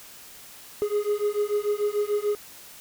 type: beating tone pair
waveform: triangle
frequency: 411.9 / 418.7 Hz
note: G#4 / G#4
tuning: -14 / +14 cents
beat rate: 6.8 Hz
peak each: -24 dBFS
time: 0.82-2.35 s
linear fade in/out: 0 ms
effects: white hiss -46 dBFS RMS until 2.8 s